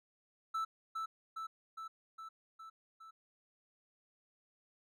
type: tone with echo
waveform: triangle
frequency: 1318.5 Hz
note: E6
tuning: in tune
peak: -32 dBFS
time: 0.54-0.65 s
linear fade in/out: 10 ms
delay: 410 ms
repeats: 6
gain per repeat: -3 dB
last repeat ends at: 3.11 s
effects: none